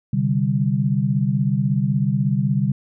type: chord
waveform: sine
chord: C suspended second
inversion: none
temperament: just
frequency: 130.81 / 147.16 / 196.22 Hz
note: C3 / D3 / G3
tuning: 0 / +4 / +2 cents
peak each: -21 dBFS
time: 0.13-2.72 s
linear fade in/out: 5 ms
effects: none